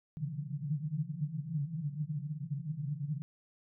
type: band-pass noise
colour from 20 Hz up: white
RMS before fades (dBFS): -37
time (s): 0.17-3.22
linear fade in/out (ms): 0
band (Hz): 140 to 160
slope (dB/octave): 96
effects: none